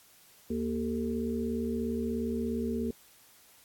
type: harmonic tone with a mistuned harmonic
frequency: 77.78 Hz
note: D#2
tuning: in tune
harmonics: 1 / 3 / 5 / 6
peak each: -40 / -31 / -37 / -37 dBFS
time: 0.5-2.91 s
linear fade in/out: 5 ms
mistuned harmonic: 6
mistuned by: -79 cents
effects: white hiss -59 dBFS RMS until 3.64 s + AAC 64 kbps